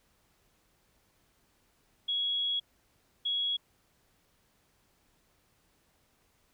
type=tone pair in turn; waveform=sine; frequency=3333 / 3333 Hz; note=G#7 / G#7; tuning=+5 / +5 cents; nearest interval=unison; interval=0 cents; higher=neither; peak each=-28 dBFS; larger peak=neither; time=2.08-2.6 / 3.25-3.57 s; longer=first; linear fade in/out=10 ms; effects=pink hiss -70 dBFS RMS until 6.53 s